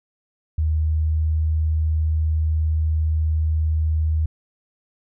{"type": "tone with pitch glide", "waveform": "sine", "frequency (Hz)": [78, 78.5], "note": ["D#2", "D#2"], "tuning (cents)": [5, 16], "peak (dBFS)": -17, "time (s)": [0.58, 4.26], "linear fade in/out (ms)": 5, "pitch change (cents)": 11, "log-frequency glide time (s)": [0.83, 1.29], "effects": []}